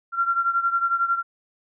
sine beating tone pair, 1370 / 1381 Hz, F6 / F6, -34 / -20 cents, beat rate 11 Hz, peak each -21 / -25 dBFS, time 0.12-1.23 s, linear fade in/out 50 ms, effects none

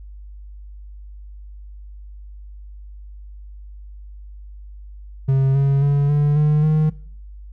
triangle tone with pitch steps, 134.6 / 138.38 / 142.27 / 146.27 / 150.39 / 154.61 Hz, C3 / C#3 / C#3 / D3 / D3 / D#3, +49 / -3 / +45 / -7 / +41 / -11 cents, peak -11 dBFS, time 5.28-6.9 s, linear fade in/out 10 ms, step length 270 ms, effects noise-tail reverb RT60 0.5 s tail -20 dB re dry + added 50 Hz sine -35 dBFS peak until 7.52 s

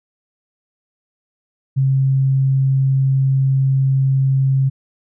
sine tone, 134.4 Hz, C3, 47 cents sharp, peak -12 dBFS, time 1.76-4.7 s, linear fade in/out 20 ms, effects none

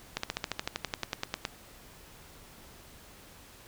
slowing click train, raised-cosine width 0.2 ms, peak -13 dBFS, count 16, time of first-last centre 0.17-1.452 s, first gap 64 ms, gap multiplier 1.04, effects pink hiss -53 dBFS RMS until 3.67 s

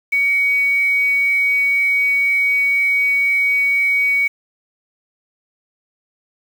sine tone with quantisation, 2249 Hz, C#7, 24 cents sharp, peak -13 dBFS, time 0.12-4.28 s, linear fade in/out 10 ms, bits 6, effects none

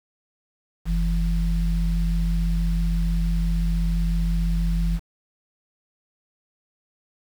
sine tone pair together, 47 / 167.5 Hz, F#1 / E3, +28 / +28 cents, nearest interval octave + minor seventh, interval 2200 cents, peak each -20 / -25 dBFS, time 0.85-5 s, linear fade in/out 50 ms, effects 7-bit

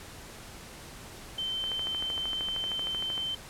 sine tone, 3097 Hz, G7, 22 cents flat, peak -30 dBFS, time 1.38-3.35 s, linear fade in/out 5 ms
click train, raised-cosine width 0.5 ms, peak -24 dBFS, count 21, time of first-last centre 1.64-3.178 s, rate 13 Hz
effects pink hiss -46 dBFS RMS until 3.49 s + low-pass 12000 Hz 12 dB/octave

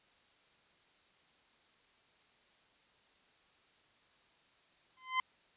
25% pulse tone with exponential growth, 1032 Hz, C6, 24 cents flat, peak -23 dBFS, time 4.97-5.2 s, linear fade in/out 2 ms, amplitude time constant 50 ms, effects white hiss -68 dBFS RMS until 5.56 s + resampled to 8000 Hz

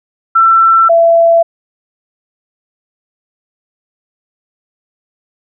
sine tone pair in turn, 1341 / 670.5 Hz, E6 / E5, +29 / +29 cents, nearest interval octave, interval 1200 cents, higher first, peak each -4 dBFS, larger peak neither, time 0.35-0.89 / 0.89-1.43 s, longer neither, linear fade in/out 10 ms, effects none

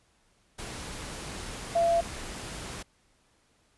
sine tone in noise, 678 Hz, E5, 49 cents sharp, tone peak -21 dBFS, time 1.75-2.01 s, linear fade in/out 10 ms, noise pink, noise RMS -39 dBFS, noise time 0.58-2.83 s, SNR +15 dB, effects pink hiss -67 dBFS RMS until 3.77 s + resampled to 24000 Hz

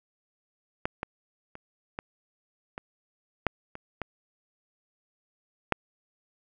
clicks, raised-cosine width 0.5 ms, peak -12 / -16 / -27 / -18 / -21 / -8 / -24 / -17 / -7 dBFS, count 9, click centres 0.855 / 1.031 / 1.554 / 1.989 / 2.779 / 3.467 / 3.754 / 4.017 / 5.723 s, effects none

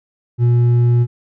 sine tone with hard clipping, 120 Hz, B2, 49 cents flat, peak -11 dBFS, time 0.38-1.07 s, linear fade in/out 50 ms, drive 4 dB, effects none

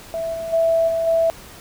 sine tone with level steps, 659.3 Hz, E5, in tune, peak -22 / -25 / -14 / -18 / -14 dBFS, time 0.14-1.3 s, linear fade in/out 0 ms, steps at 0.33 / 0.52 / 0.87 / 1.06 s, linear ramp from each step 20 ms, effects pink hiss -41 dBFS RMS until 1.6 s

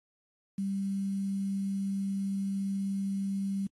sine tone with quantisation, 196 Hz, G3, in tune, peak -29 dBFS, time 0.58-3.67 s, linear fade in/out 5 ms, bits 9, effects AAC 32 kbps

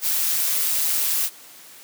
blue noise with amplitude modulation, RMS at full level -20 dBFS, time 0.01-1.3 s, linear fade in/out 50 ms, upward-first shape sine, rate 159 Hz, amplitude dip 40%, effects white hiss -45 dBFS RMS until 1.83 s + high-pass 150 Hz 12 dB/octave

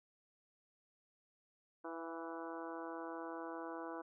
harmonic tone with a mistuned harmonic, 164.81 Hz, E3, in tune, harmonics 2 / 3 / 4 / 5 / 6 / 7 / 8 / 9, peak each -47 / -50 / -51 / -53 / -51 / -54 / -56 / -55 dBFS, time 1.84-4.02 s, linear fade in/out 10 ms, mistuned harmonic 4, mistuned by +23 cents, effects none

